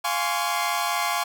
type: chord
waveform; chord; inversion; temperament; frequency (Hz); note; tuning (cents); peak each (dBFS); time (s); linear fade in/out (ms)
sawtooth; Db major seventh; first; equal with one note detuned; 698.5 / 830.6 / 1046.5 / 1130.7; F5 / Ab5 / C6 / Db6; 0 / 0 / 0 / +34; -25; 0.04-1.24; 10
effects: none